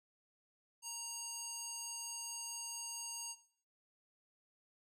square tone with band-pass filter, 932.3 Hz, A#5, in tune, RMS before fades -45 dBFS, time 0.82-3.36 s, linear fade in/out 50 ms, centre 7600 Hz, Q 2.4, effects noise-tail reverb RT60 0.6 s tail -17 dB re dry

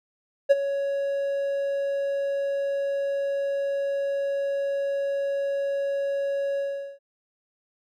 triangle tone with ADSR envelope, 557 Hz, C#5, 8 cents sharp, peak -9 dBFS, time 0.49-6.99 s, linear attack 22 ms, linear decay 28 ms, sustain -13 dB, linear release 410 ms, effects none

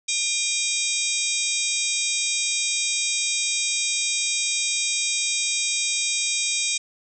harmonic tone with a mistuned harmonic, 804 Hz, G5, 44 cents sharp, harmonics 3 / 4 / 5 / 6 / 7 / 8 / 9 / 10, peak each -29 / -35 / -29 / -33 / -29 / -29 / -32 / -29 dBFS, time 0.08-6.78 s, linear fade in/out 10 ms, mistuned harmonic 5, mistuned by -110 cents, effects none

